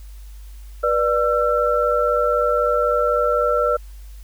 sine tone cluster, 488.1 / 592 / 1344 Hz, B4 / D5 / E6, -20 / +14 / +33 cents, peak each -20 dBFS, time 0.83-3.77 s, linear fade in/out 10 ms, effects added 50 Hz sine -35 dBFS peak until 4.23 s + white hiss -53 dBFS RMS until 4.23 s

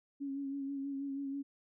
sine tone with vibrato, 276.6 Hz, C#4, 4 cents flat, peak -36 dBFS, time 0.2-1.43 s, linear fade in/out 20 ms, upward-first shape sine, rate 6.2 Hz, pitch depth 31 cents each way, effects none

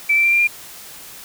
sine tone with pitch steps, 2321 / 2341 / 2362 / 2382 / 2403 Hz, D7 / D7 / D7 / D7 / D7, -21 / -6 / +9 / +24 / +39 cents, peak -12 dBFS, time 0.09-0.475 s, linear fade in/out 10 ms, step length 77 ms, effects white hiss -38 dBFS RMS until 1.24 s

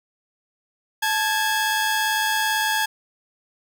sawtooth tone pair together, 871.4 / 1645 Hz, A5 / G#6, -17 / -17 cents, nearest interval major seventh, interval 1100 cents, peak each -19 dBFS, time 1.02-2.86 s, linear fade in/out 10 ms, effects none

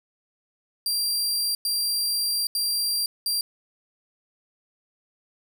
sawtooth tone bursts at uneven times, 4736 Hz, D8, 14 cents sharp, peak -20 dBFS, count 4, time 0.86-1.55 / 1.65-2.47 / 2.55-3.06 / 3.26-3.41 s, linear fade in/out 2 ms, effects none

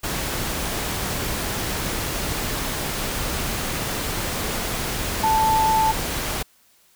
sine tone in noise, 880 Hz, A5, in tune, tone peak -16 dBFS, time 5.23-5.92 s, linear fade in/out 10 ms, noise pink, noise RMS -26 dBFS, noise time 0.03-6.43 s, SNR +7 dB, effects white hiss -58 dBFS RMS until 6.95 s

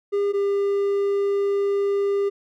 triangle tone pair in turn, 404 / 400.3 Hz, G#4 / G4, -48 / +36 cents, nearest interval unison, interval 16 cents, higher first, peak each -17 / -17 dBFS, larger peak neither, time 0.12-0.33 / 0.33-2.3 s, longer second, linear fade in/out 20 ms, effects none

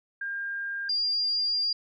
sine tone pair in turn, 1605 / 4798 Hz, G6 / D8, +40 / +36 cents, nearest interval octave + perfect fifth, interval 1896 cents, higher second, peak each -30 / -24 dBFS, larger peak second, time 0.21-0.89 / 0.89-1.73 s, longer second, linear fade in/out 5 ms, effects none

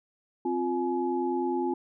sine tone cluster, 261.4 / 351.1 / 846 Hz, C4 / F4 / G#5, -1 / +9 / +32 cents, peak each -31 / -28 / -32 dBFS, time 0.45-1.74 s, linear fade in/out 5 ms, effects none

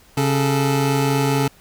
25% pulse tone pair together, 137.14 / 435.4 Hz, C#3 / A4, -18 / -18 cents, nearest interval octave + minor sixth, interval 2000 cents, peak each -14 / -18 dBFS, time 0.17-1.48 s, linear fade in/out 5 ms, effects pink hiss -51 dBFS RMS until 1.6 s

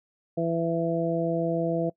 harmonic tone, 166.7 Hz, E3, 20 cents sharp, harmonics 1 / 2 / 3 / 4, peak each -29 / -29 / -29 / -29 dBFS, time 0.37-1.9 s, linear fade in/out 10 ms, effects noise-tail reverb RT60 0.1 s tail -22 dB re dry

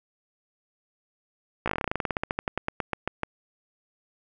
slowing click train, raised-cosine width 0.5 ms, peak -11 dBFS, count 26, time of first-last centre 1.66-3.234 s, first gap 16 ms, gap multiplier 1.1, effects none

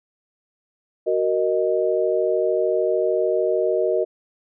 sine chord, D# minor, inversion first, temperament just, 373.4 / 466.7 / 622.3 Hz, F#4 / A#4 / D#5, +16 / +2 / 0 cents, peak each -22 dBFS, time 1.06-4.05 s, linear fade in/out 20 ms, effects none

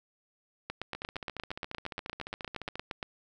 two click trains, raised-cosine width 0.3 ms, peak -19 / -23 dBFS, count 21 / 27, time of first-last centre 0.7-3.028 / 0.95-2.756 s, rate 8.59 / 14.4 Hz, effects none

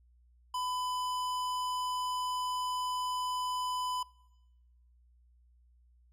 sine tone with hard clipping, 1002 Hz, B5, 25 cents sharp, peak -34 dBFS, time 0.54-4.03 s, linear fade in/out 5 ms, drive 17 dB, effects noise-tail reverb RT60 1.0 s tail -23 dB re dry + added 60 Hz sine -61 dBFS peak until 6.12 s

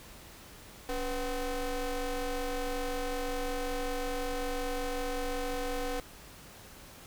30% pulse ring-modulated tone, 257.7 Hz, C4, 26 cents flat, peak -26 dBFS, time 0.89-6 s, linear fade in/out 2 ms, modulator 235 Hz, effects pink hiss -51 dBFS RMS until 7.06 s

